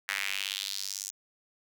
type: tone with high-pass filter sweep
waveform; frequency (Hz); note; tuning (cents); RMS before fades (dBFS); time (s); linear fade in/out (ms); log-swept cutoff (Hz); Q
square; 49; G1; 0; -35; 0.08-1.11; 10; 1800 to 6900; 2.8
effects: none